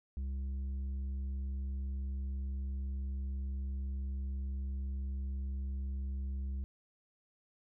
sine tone with tanh clipping, 67 Hz, C2, 42 cents sharp, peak -36 dBFS, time 0.17-6.64 s, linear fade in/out 0 ms, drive 6 dB, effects none

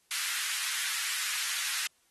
pink high-pass noise, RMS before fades -33 dBFS, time 0.11-1.87 s, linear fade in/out 0 ms, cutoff 1500 Hz, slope 24 dB/octave, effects white hiss -69 dBFS RMS until 2.1 s + AAC 32 kbps

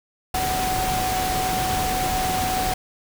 sine tone in noise, 746 Hz, F#5, 14 cents sharp, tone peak -23 dBFS, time 0.34-2.74 s, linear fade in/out 5 ms, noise pink, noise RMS -26 dBFS, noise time 0.34-2.74 s, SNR 0 dB, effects none

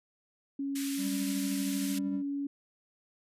sine tone with pitch glide, 277.2 to 281.7 Hz, C#4 to C#4, 0 to +28 cents, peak -31 dBFS, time 0.59-2.47 s, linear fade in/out 5 ms, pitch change +28 cents, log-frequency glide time 1.82-2.07 s
white band-pass noise, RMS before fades -41 dBFS, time 0.75-1.99 s, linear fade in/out 10 ms, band 1600 to 13000 Hz, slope 24 dB/octave
triangle tone with tremolo, 197.2 Hz, G3, 11 cents sharp, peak -30 dBFS, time 0.97-2.23 s, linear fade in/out 50 ms, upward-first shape triangle, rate 13 Hz, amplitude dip 45%
effects resampled to 32000 Hz

